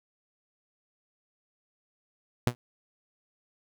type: tone with exponential decay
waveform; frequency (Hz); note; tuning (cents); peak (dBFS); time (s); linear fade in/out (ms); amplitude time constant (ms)
sawtooth; 121.3; B2; -31; -15; 2.47-2.55; 0; 17
effects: none